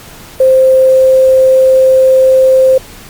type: tone with quantisation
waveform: sine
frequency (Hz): 523.3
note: C5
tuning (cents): 0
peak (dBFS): -3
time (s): 0.4-2.78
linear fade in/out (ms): 5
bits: 5
effects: pink hiss -33 dBFS RMS until 3.09 s + Opus 48 kbps